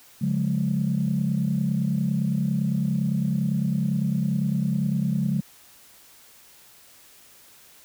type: tone cluster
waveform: sine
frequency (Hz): 142.3 / 180.1 / 210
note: C#3 / F#3 / G#3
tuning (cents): +46 / -46 / +19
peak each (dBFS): -25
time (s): 0.21-5.41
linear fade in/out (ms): 10
effects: tanh soft clip ceiling -13 dBFS + white hiss -52 dBFS RMS until 7.84 s